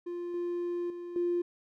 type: tone with level steps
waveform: triangle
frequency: 349.2 Hz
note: F4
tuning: in tune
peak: -32 / -28 / -36 / -23 dBFS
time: 0.06-1.42 s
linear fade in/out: 10 ms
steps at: 0.34 / 0.9 / 1.16 s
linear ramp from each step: 2 ms
effects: tanh soft clip ceiling -24 dBFS